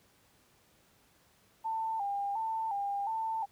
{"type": "tone with vibrato", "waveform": "sine", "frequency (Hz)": 846, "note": "G#5", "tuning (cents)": 32, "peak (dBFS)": -31, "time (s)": [1.64, 3.46], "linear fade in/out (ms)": 20, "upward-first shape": "square", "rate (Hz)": 1.4, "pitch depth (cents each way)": 92, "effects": ["pink hiss -66 dBFS RMS until 3.51 s", "high-pass 60 Hz 12 dB/octave"]}